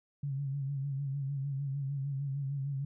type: tone with vibrato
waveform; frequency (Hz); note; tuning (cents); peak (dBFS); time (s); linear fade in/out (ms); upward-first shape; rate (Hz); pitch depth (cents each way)
sine; 138.59; C#3; 0; -32; 0.23-2.85; 5; sine; 6.6; 57
effects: none